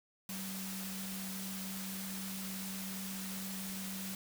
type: tone in noise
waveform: sine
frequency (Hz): 191.5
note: G3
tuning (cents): -40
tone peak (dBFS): -42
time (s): 0.29-4.15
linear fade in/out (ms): 2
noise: white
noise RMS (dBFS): -44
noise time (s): 0.29-4.15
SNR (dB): -1
effects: none